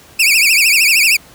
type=tone with vibrato; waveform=sawtooth; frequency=2474 Hz; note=D#7; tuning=10 cents flat; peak=-5 dBFS; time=0.19-1.17 s; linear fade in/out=10 ms; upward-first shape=triangle; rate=13 Hz; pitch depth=210 cents each way; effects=pink hiss -42 dBFS RMS until 1.34 s + high-pass 60 Hz 12 dB/octave